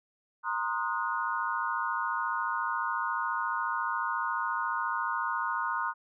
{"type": "chord", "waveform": "sine", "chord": "C half-diminished seventh", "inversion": "third", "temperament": "equal with one note detuned", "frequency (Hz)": [932.3, 1046.5, 1244.5, 1454.6], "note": ["Bb5", "C6", "Eb6", "Gb6"], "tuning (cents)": [0, 0, 0, -30], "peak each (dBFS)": -34, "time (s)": [0.43, 5.94], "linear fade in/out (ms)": 50, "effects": []}